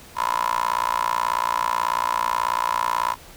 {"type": "tone with high-pass filter", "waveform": "15% pulse", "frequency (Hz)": 58.27, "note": "A#1", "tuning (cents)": 0, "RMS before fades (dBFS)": -23, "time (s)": [0.15, 3.16], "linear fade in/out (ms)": 50, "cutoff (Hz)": 1000, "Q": 8.1, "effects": ["pink hiss -45 dBFS RMS until 3.36 s"]}